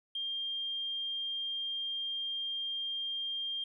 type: tone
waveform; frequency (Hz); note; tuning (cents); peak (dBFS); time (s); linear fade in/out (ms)
triangle; 3200; G7; +35; -30; 0.15-3.64; 5
effects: tanh soft clip ceiling -32 dBFS + resampled to 24000 Hz